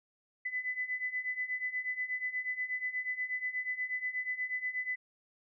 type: beating tone pair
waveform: sine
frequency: 2000 / 2008.3 Hz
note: B6 / B6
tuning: +21 / +28 cents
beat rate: 8.3 Hz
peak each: -38 / -35 dBFS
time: 0.45-4.96 s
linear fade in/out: 10 ms
effects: none